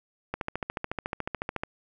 click train, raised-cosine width 0.5 ms, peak -15 dBFS, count 19, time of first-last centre 0.34-1.635 s, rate 13.9 Hz, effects none

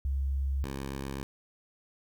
sine / 10% pulse tone pair in turn, 68 / 68 Hz, C#2 / C#2, -33 / -33 cents, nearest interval unison, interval 0 cents, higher neither, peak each -27 dBFS, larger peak neither, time 0.05-0.64 / 0.64-1.23 s, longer neither, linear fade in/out 0 ms, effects 11-bit

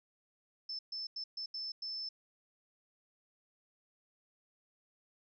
sine tone bursts at uneven times, 5274 Hz, E8, in tune, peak -38 dBFS, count 6, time 0.69-0.79 / 0.92-1.07 / 1.16-1.24 / 1.37-1.46 / 1.54-1.72 / 1.82-2.09 s, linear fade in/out 5 ms, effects none

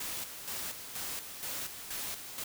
white noise with tremolo, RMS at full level -38 dBFS, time 0-2.44 s, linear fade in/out 5 ms, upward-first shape square, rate 2.1 Hz, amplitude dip 55%, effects none

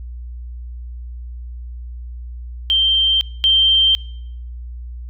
sine tone pair in turn, 3142 / 3142 Hz, G7 / G7, +3 / +3 cents, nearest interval unison, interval 0 cents, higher neither, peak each -12 / -10 dBFS, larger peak second, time 2.7-3.21 / 3.44-3.95 s, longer neither, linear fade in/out 0 ms, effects noise-tail reverb RT60 0.8 s tail -26 dB re dry + added 60 Hz sine -28 dBFS peak until 5.09 s

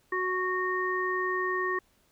harmonic tone, 369.1 Hz, F#4, 4 cents flat, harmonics 1 / 3 / 5, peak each -31 / -31 / -31 dBFS, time 0.12-1.79 s, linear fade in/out 5 ms, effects pink hiss -67 dBFS RMS until 2.11 s

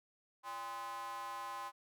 square tone with high-pass filter, 114.9 Hz, A#2, 25 cents flat, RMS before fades -44 dBFS, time 0.43-1.72 s, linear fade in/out 50 ms, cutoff 950 Hz, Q 8.8, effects none

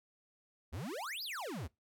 square exponential two-way sweep, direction up then down, 65.8 to 5170 to 65.8 Hz, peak -40 dBFS, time 0.72-1.68 s, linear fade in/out 20 ms, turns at 1.23 s, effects noise-tail reverb RT60 0.2 s tail -22 dB re dry

